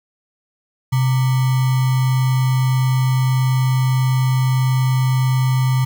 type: tone with sample-and-hold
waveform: sine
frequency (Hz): 129.2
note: C3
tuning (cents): -21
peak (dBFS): -13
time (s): 0.92-5.85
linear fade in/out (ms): 10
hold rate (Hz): 1050
effects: none